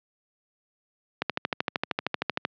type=click train; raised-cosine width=0.3 ms; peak=-8 dBFS; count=17; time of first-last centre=1.22-2.451 s; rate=13 Hz; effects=high-pass 150 Hz 12 dB/octave + low-pass 4000 Hz 12 dB/octave